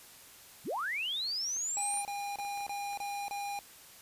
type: linear sweep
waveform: sine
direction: up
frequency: 75.7 to 9520 Hz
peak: -32 dBFS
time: 0.64-2.04 s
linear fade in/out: 50 ms
type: clicks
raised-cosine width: 0.5 ms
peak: -38 dBFS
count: 9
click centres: 1.566 / 1.941 / 1.974 / 2.398 / 2.45 / 2.575 / 2.607 / 2.681 / 2.932 s
type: tone bursts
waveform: square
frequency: 809 Hz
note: G#5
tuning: 46 cents flat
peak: -36 dBFS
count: 6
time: 1.77-3.59 s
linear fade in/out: 0 ms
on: 280 ms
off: 28 ms
effects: white hiss -54 dBFS RMS until 4.01 s + resampled to 32000 Hz